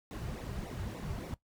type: noise with flanger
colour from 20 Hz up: brown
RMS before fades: -40 dBFS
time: 0.11-1.34 s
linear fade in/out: 0 ms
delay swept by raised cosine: 0.62 to 4.02 ms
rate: 3.5 Hz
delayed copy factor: -0.8
effects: noise-tail reverb RT60 0.1 s tail -17 dB re dry